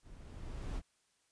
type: noise with level ramp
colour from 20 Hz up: brown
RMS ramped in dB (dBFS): -55 to -37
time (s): 0.02-0.82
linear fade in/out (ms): 50
effects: white hiss -75 dBFS RMS until 1.31 s + resampled to 22050 Hz